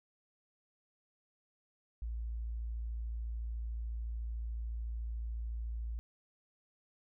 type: tone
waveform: sine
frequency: 56.9 Hz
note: A#1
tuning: 41 cents flat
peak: -36 dBFS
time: 2.02-5.99 s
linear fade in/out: 0 ms
effects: none